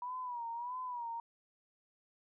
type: tone with vibrato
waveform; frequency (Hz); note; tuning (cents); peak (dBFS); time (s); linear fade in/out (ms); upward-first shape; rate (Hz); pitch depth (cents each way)
sine; 969; B5; -33; -38; 0.02-1.2; 2; sine; 1.6; 85
effects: none